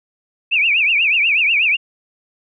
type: tone with vibrato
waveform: sine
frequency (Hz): 2519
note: D#7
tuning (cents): +21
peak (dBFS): -12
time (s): 0.51-1.77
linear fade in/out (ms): 20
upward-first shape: triangle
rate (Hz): 8.2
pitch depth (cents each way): 220
effects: none